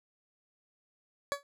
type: tone with exponential decay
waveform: 20% pulse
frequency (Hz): 566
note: C#5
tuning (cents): +36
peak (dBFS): -21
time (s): 1.32-1.43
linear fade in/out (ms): 0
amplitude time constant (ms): 23
effects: low-pass 11000 Hz 12 dB/octave